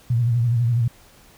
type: tone with vibrato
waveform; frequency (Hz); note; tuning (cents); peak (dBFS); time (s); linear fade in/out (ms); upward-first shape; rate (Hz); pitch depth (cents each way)
sine; 118.6; A#2; +30; -16; 0.1-0.88; 5; sine; 12; 72
effects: pink hiss -51 dBFS RMS until 1.37 s